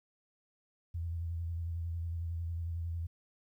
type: tone with vibrato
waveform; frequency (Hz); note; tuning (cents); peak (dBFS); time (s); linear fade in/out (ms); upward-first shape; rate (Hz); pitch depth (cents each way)
sine; 84; E2; +33; -34; 0.94-3.07; 10; square; 11; 29
effects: 12-bit